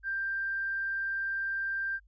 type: tone with hard clipping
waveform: triangle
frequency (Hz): 1580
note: G6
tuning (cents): +13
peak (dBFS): -30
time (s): 0.03-2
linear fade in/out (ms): 50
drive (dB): 3
effects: added 50 Hz sine -58 dBFS peak until 2.07 s + resampled to 16000 Hz